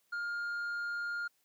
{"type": "tone with tanh clipping", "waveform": "triangle", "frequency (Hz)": 1411, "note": "F6", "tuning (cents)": 17, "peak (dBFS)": -35, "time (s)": [0.12, 1.28], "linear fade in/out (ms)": 10, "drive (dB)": 8, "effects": ["white hiss -74 dBFS RMS until 1.44 s", "high-pass 80 Hz 12 dB/octave"]}